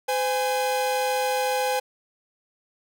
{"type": "tone pair together", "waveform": "45% pulse", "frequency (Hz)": [511.4, 825], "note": ["C5", "G#5"], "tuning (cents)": [-40, -12], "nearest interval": "minor sixth", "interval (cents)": 828, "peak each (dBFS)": -25, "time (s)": [0.08, 1.8], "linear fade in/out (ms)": 10, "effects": []}